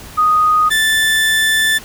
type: tone pair in turn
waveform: sine / 30% pulse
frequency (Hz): 1243 / 1761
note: D#6 / A6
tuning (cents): -2 / +1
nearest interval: tritone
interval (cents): 603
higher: second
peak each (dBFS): -9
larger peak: neither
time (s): 0.17-0.7 / 0.7-1.79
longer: second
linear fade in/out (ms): 20
effects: pink hiss -35 dBFS RMS until 1.84 s